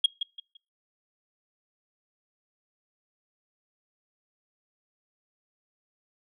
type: tone with echo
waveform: sine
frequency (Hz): 3276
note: G#7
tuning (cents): -24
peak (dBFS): -14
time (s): 0.04-0.06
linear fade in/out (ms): 5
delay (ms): 170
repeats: 3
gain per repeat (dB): -11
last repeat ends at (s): 0.57
effects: noise-tail reverb RT60 0.3 s tail -25 dB re dry + tanh soft clip ceiling -15 dBFS